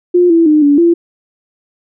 sine tone with pitch steps, 354.6 / 332.5 / 304.1 / 287.4 / 340.1 Hz, F4 / E4 / D#4 / D4 / F4, +26 / +15 / -40 / -37 / -46 cents, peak -5 dBFS, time 0.14-0.94 s, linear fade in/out 10 ms, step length 160 ms, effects none

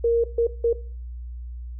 sine tone bursts at uneven times, 466.2 Hz, A#4, in tune, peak -16 dBFS, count 3, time 0.04-0.24 / 0.38-0.47 / 0.64-0.73 s, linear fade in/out 5 ms, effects noise-tail reverb RT60 0.4 s tail -17 dB re dry + added 60 Hz sine -32 dBFS peak until 1.79 s

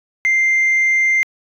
sine tone, 2093 Hz, C7, in tune, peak -10 dBFS, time 0.25-1.23 s, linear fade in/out 0 ms, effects tanh soft clip ceiling -10 dBFS

